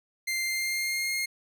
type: tone with pitch glide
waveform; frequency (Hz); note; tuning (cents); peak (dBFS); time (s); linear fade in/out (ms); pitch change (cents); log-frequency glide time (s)
sawtooth; 2093 to 2135; C7 to C7; 0 to +34; -24; 0.27-1.26; 10; +34; 0.42-1.13
effects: none